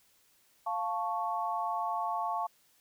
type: chord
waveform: sine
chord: F augmented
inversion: none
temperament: equal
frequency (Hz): 698.5 / 880 / 1108.7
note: F5 / A5 / C#6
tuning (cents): 0 / 0 / 0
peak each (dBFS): -35 / -34 / -35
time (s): 0.66-2.47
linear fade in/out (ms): 10
effects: white hiss -67 dBFS RMS until 2.8 s